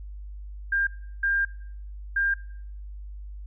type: tone bursts at uneven times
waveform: sine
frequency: 1600 Hz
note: G6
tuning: 35 cents sharp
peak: -21 dBFS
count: 3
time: 0.72-0.87 / 1.23-1.45 / 2.16-2.34 s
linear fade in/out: 5 ms
effects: noise-tail reverb RT60 0.7 s tail -20 dB re dry + added 50 Hz sine -36 dBFS peak until 3.46 s